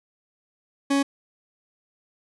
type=tone; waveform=40% pulse; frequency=278.1 Hz; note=C#4; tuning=6 cents sharp; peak=-18 dBFS; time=0.9-1.03 s; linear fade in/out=10 ms; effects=resampled to 24000 Hz